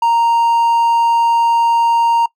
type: tone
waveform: triangle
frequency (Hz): 930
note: A#5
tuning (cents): -4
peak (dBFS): -8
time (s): 0.02-2.26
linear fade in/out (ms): 5
effects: noise-tail reverb RT60 0.1 s tail -22 dB re dry